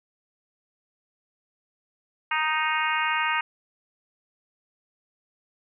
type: harmonic tone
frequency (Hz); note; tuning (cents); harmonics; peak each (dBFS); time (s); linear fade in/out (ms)
311.1; D#4; 0; 3 / 4 / 5 / 6 / 7 / 8 / 9; -28 / -29 / -30 / -31 / -31 / -32 / -33; 2.31-3.41; 5
effects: none